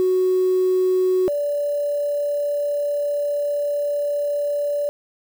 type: tone pair in turn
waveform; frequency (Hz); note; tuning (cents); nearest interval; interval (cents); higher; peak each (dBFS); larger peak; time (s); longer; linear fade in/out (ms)
sine; 370 / 579.8; F#4 / D5; 0 / -22; minor sixth; 778; second; -14 / -19; first; 0-1.28 / 1.28-4.89; second; 0
effects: tanh soft clip ceiling -12 dBFS + 7-bit